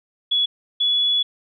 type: tone pair in turn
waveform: sine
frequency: 3386 / 3403 Hz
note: G#7 / G#7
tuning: +33 / +41 cents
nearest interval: unison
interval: 8 cents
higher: second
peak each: -16 dBFS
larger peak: neither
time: 0.31-0.46 / 0.8-1.23 s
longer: second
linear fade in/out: 10 ms
effects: none